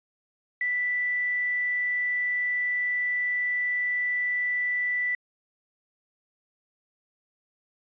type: tone with quantisation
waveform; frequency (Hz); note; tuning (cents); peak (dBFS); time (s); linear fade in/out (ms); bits
sine; 1975.5; B6; 0; -24; 0.61-5.15; 2; 8
effects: resampled to 8000 Hz